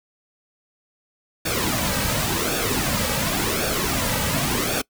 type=noise with flanger; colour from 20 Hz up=pink; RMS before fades=-23 dBFS; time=1.45-4.82 s; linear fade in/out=10 ms; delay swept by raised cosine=0.99 to 2.89 ms; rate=0.91 Hz; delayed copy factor=-0.65; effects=noise-tail reverb RT60 0.1 s tail -23 dB re dry